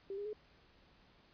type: tone with pitch steps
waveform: sine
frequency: 392.3 / 408 / 424.4 Hz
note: G4 / G#4 / G#4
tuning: +1 / -31 / +38 cents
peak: -39 dBFS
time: 0.1-0.331 s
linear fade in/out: 2 ms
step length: 77 ms
effects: pink hiss -66 dBFS RMS until 1.33 s + resampled to 11025 Hz